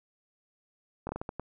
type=slowing click train; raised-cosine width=1 ms; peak=-21 dBFS; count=7; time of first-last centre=1.07-1.396 s; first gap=21 ms; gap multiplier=1.38; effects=none